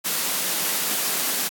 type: high-pass noise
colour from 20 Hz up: white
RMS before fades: -24 dBFS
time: 0.04-1.49 s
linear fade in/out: 20 ms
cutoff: 150 Hz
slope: 48 dB/octave
effects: AAC 64 kbps